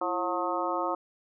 harmonic tone with a mistuned harmonic, 180.3 Hz, F#3, 45 cents flat, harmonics 2 / 3 / 4 / 5 / 6 / 7, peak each -34 / -34 / -34 / -34 / -34 / -34 dBFS, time 0.01-0.95 s, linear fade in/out 5 ms, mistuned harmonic 2, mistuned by -110 cents, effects none

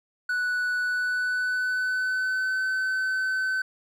triangle tone with pitch glide, 1480 to 1524.2 Hz, F#6 to G6, 0 to -49 cents, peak -22 dBFS, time 0.29-3.62 s, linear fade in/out 5 ms, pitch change +51 cents, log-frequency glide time 0.8-2.63 s, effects none

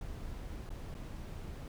brown noise with dropouts, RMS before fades -43 dBFS, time 0.01-1.68 s, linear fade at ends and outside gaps 2 ms, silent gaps 0.692-0.703 / 0.943-0.949 s, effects none

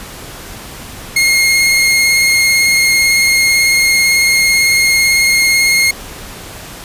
sawtooth tone with vibrato, 2145 Hz, C7, 42 cents sharp, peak -5 dBFS, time 1.16-5.91 s, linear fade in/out 5 ms, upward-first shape sine, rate 18 Hz, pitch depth 17 cents each way, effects pink hiss -30 dBFS RMS until 6.84 s + resampled to 32000 Hz

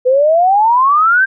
sine exponential sweep, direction up, 493.9 to 1603 Hz, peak -7 dBFS, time 0.05-1.26 s, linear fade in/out 20 ms, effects none

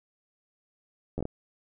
slowing click train, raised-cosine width 2 ms, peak -19 dBFS, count 5, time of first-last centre 1.18-1.254 s, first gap 11 ms, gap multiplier 1.36, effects none

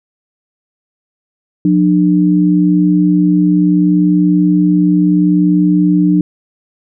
sine tone pair together, 179.01 / 299.7 Hz, F3 / D4, +43 / +35 cents, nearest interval major sixth, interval 892 cents, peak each -10 dBFS, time 1.65-6.21 s, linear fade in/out 2 ms, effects none

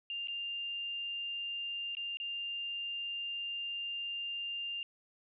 sine tone with dropouts, 2797 Hz, F7, 2 cents sharp, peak -36 dBFS, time 0.1-4.83 s, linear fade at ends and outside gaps 1 ms, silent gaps 0.273-0.283 / 1.951-1.969 / 2.171-2.2 s, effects none

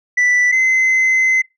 sine tone pair in turn, 1975.5 / 2053 Hz, B6 / C7, 0 / -33 cents, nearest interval minor second, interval 67 cents, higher second, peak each -8 dBFS, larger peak neither, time 0.17-0.52 / 0.52-1.42 s, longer second, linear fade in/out 10 ms, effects noise-tail reverb RT60 0.2 s tail -25 dB re dry + tanh soft clip ceiling -10 dBFS

